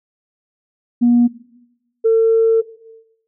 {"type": "tone pair in turn", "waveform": "sine", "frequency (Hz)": [240, 449.9], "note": ["B3", "A4"], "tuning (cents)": [-49, 39], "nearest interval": "major seventh", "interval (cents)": 1088, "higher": "second", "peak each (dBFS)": -8, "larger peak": "neither", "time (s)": [[1.01, 1.28], [2.04, 2.62]], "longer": "second", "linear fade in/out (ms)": 20, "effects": ["noise-tail reverb RT60 0.9 s tail -17 dB re dry", "tanh soft clip ceiling -5 dBFS"]}